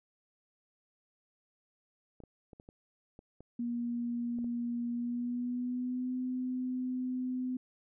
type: clicks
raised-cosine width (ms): 2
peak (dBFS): -37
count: 9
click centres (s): 2.203 / 2.237 / 2.532 / 2.599 / 2.689 / 3.191 / 3.406 / 4.387 / 4.444
type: tone with pitch glide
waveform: sine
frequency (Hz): 238.2 to 253.8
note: A#3 to B3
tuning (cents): +38 to +47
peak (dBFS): -32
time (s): 3.59-7.57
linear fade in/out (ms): 5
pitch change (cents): +109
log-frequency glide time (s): 4.91-6.15
effects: none